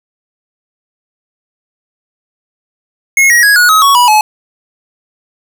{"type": "tone with pitch steps", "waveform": "square", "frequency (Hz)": [2167, 1897.4, 1661.4, 1454.7, 1273.7, 1115.2, 976.5, 855], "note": ["C#7", "A#6", "G#6", "F#6", "D#6", "C#6", "B5", "A5"], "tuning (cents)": [-40, 30, 0, -30, 40, 10, -20, -50], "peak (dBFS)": -5, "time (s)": [3.17, 4.21], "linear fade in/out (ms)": 2, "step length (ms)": 130, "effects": []}